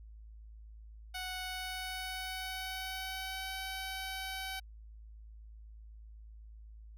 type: tone with pitch glide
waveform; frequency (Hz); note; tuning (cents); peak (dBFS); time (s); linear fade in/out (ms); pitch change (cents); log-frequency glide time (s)
10% pulse; 740 to 763.4; F#5 to G5; 0 to -46; -30; 1.14-4.6; 10; +54; 1.43-3.55
effects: added 54 Hz sine -49 dBFS peak until 6.97 s